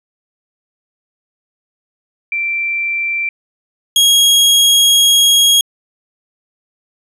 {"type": "tone pair in turn", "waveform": ["sine", "sawtooth"], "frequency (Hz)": [2349, 3287], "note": ["D7", "G#7"], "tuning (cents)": [0, -19], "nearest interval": "tritone", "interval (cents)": 581, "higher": "second", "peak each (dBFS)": [-15, -4], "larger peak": "second", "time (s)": [[2.32, 3.29], [3.96, 5.61]], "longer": "second", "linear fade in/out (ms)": 2, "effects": ["resampled to 32000 Hz"]}